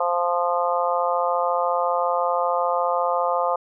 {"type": "harmonic tone", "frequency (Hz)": 174.61, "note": "F3", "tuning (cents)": 0, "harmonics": [3, 4, 5, 6, 7], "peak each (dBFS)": [-24, -25, -26, -27, -27], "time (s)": [0, 3.56], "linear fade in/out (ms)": 5, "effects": []}